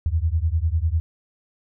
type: beating tone pair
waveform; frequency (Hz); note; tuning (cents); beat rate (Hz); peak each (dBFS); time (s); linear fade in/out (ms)
sine; 76.9 / 86.9; D#2 / F2; -20 / -8; 10; -21 / -22; 0.06-1; 0
effects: none